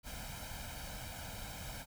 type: noise with comb filter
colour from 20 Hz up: pink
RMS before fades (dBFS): -45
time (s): 0.03-1.86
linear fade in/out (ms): 50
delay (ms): 1.3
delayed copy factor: +0.75
effects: none